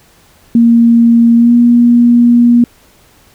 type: tone with pitch glide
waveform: sine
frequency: 233.1 to 238.8 Hz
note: A#3 to A#3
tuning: 0 to +42 cents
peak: -3 dBFS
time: 0.55-2.64 s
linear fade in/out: 2 ms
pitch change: +42 cents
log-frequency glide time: 1.36-1.53 s
effects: pink hiss -46 dBFS RMS until 3.34 s